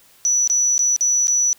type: tone with dropouts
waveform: sine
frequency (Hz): 5920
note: F#8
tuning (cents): 0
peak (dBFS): -13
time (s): 0.25-1.53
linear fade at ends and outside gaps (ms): 0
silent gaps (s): 0.475-0.499 / 0.78-0.792 / 0.963-1.009 / 1.271-1.281
effects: tanh soft clip ceiling -11 dBFS + white hiss -52 dBFS RMS until 1.58 s